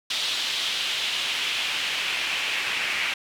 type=noise with band-pass filter sweep; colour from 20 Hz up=pink; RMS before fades=-27 dBFS; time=0.1-3.14 s; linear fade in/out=5 ms; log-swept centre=3600 to 2400 Hz; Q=2.5; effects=none